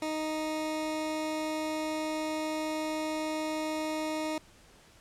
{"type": "tone", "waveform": "20% pulse", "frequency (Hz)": 311.1, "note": "D#4", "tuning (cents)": 0, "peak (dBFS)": -26, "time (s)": [0.02, 4.38], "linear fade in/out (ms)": 2, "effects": ["pink hiss -58 dBFS RMS until 5 s", "low-pass 10000 Hz 12 dB/octave"]}